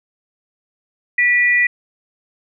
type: tone pair together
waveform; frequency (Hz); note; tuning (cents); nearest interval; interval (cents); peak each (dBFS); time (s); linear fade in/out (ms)
sine; 1950 / 2419; B6 / D#7; -23 / -49; major third; 374; -12 / -19; 1.18-1.67; 5
effects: none